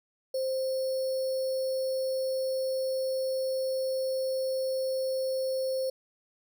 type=tone with sample-and-hold; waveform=sine; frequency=525 Hz; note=C5; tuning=6 cents sharp; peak=-27 dBFS; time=0.34-5.9 s; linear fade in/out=5 ms; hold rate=4900 Hz; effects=none